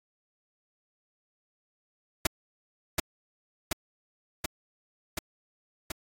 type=noise with echo; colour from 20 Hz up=pink; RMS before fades=-24 dBFS; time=2.25-2.27 s; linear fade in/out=5 ms; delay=730 ms; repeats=5; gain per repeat=-2 dB; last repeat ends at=5.92 s; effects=AAC 48 kbps